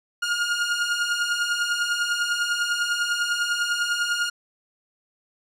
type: beating tone pair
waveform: sawtooth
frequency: 1416 / 1426 Hz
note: F6 / F6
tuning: +23 / +36 cents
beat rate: 10 Hz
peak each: -24 / -20 dBFS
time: 0.22-4.3 s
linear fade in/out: 10 ms
effects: low-pass 8000 Hz 12 dB/octave